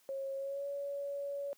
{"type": "tone with pitch glide", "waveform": "sine", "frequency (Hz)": [543, 564.1], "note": ["C#5", "C#5"], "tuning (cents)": [-36, 30], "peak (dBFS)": -36, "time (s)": [0.09, 1.53], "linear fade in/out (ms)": 0, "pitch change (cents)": 66, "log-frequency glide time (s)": [0.36, 0.66], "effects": ["white hiss -68 dBFS RMS until 1.57 s", "high-pass 200 Hz 12 dB/octave"]}